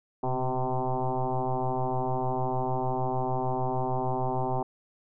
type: tone with frequency modulation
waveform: sine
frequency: 383.7 Hz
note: G4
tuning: 37 cents flat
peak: -25 dBFS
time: 0.23-4.63 s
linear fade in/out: 5 ms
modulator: 129 Hz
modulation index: 4.3
effects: none